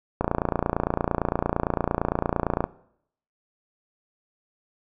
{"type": "click train", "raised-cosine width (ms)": 1, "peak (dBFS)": -8, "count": 71, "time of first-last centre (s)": [0.21, 2.641], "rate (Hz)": 28.8, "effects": ["noise-tail reverb RT60 0.7 s tail -19 dB re dry"]}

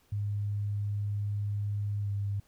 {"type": "tone with pitch glide", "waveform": "sine", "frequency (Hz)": [102.6, 100.78], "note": ["G#2", "G2"], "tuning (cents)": [-21, 48], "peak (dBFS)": -29, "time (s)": [0.12, 2.4], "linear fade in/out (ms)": 5, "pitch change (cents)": -31, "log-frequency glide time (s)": [2.01, 2.09], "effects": ["pink hiss -67 dBFS RMS until 2.47 s"]}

